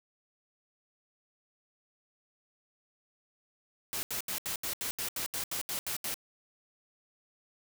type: noise bursts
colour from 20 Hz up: white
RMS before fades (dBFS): -35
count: 13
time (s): 3.93-6.142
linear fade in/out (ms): 0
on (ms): 100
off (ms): 76
effects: none